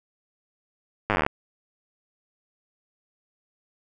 slowing click train, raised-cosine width 0.5 ms, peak -7 dBFS, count 15, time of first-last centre 1.1-1.265 s, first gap 9 ms, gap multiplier 1.04, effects none

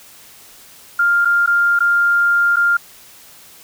sine tone with dropouts, 1400 Hz, F6, 4 cents sharp, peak -11 dBFS, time 0.99-2.77 s, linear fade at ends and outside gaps 5 ms, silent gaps 1.249-1.254 / 1.462-1.474 / 1.791-1.804 / 2.56-2.567 s, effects white hiss -43 dBFS RMS until 3.63 s

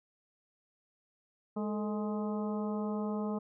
harmonic tone with a mistuned harmonic, 209.2 Hz, G#3, 13 cents sharp, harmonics 1 / 2 / 3 / 4 / 5 / 6, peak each -33 / -39 / -43 / -45 / -47 / -49 dBFS, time 1.56-3.39 s, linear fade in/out 10 ms, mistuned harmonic 2, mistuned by +70 cents, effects none

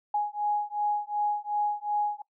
sine beating tone pair, 830.6 / 833.3 Hz, G#5 / G#5, 0 / +6 cents, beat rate 2.7 Hz, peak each -29 dBFS, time 0.14-2.22 s, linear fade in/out 5 ms, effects noise-tail reverb RT60 0.1 s tail -21 dB re dry

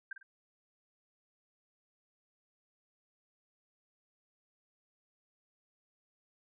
sine tone with echo, 1584 Hz, G6, 18 cents sharp, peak -37 dBFS, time 0.11-0.13 s, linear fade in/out 5 ms, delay 50 ms, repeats 2, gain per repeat -9 dB, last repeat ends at 0.23 s, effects none

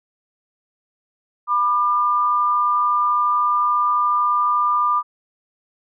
sine tone pair together, 987.8 / 1199.4 Hz, B5 / D6, 0 / +36 cents, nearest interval minor third, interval 336 cents, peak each -22 / -16 dBFS, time 1.47-5.03 s, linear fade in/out 50 ms, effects none

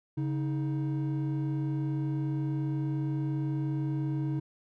triangle tone pair together, 140.1 / 314.5 Hz, C#3 / D#4, +19 / +19 cents, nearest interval octave + major second, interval 1400 cents, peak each -27 / -31 dBFS, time 0.17-4.4 s, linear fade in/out 10 ms, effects tanh soft clip ceiling -20 dBFS

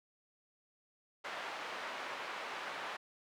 pink band-pass noise, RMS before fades -43 dBFS, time 1.24-2.97 s, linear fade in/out 10 ms, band 710 to 2500 Hz, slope 12 dB/octave, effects none

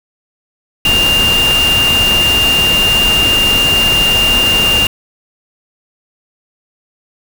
sine tone in noise, 2800 Hz, F7, 4 cents sharp, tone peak -9 dBFS, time 0.85-4.87 s, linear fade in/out 2 ms, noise pink, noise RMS -17 dBFS, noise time 0.85-4.87 s, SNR +5 dB, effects none

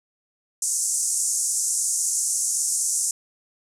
pink band-pass noise, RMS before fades -24 dBFS, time 0.62-3.11 s, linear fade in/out 2 ms, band 6200 to 10000 Hz, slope 48 dB/octave, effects none

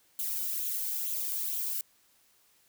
violet noise with flanger, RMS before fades -33 dBFS, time 0.19-1.81 s, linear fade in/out 2 ms, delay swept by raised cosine 0.28 to 1.38 ms, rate 2.2 Hz, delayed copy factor +0.5, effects white hiss -66 dBFS RMS until 2.68 s

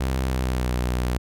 sawtooth tone with pitch glide, 65.3 to 61.63 Hz, C2 to B1, -3 to -3 cents, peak -18 dBFS, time 0-1.18 s, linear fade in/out 10 ms, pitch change -100 cents, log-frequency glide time 0.19-0.76 s, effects none

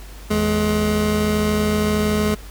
25% pulse tone pair together, 81.54 / 211.5 Hz, E2 / G#3, -18 / +32 cents, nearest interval octave + perfect fourth, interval 1650 cents, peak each -20 / -14 dBFS, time 0.3-2.35 s, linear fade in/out 10 ms, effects added 50 Hz sine -35 dBFS peak until 2.5 s + pink hiss -43 dBFS RMS until 2.5 s

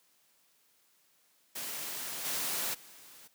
white noise with level steps, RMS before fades -39 / -34 / -54 dBFS, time 1.55-3.28 s, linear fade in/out 10 ms, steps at 2.24 / 2.73 s, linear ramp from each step 20 ms, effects white hiss -69 dBFS RMS until 3.34 s + high-pass 150 Hz 12 dB/octave

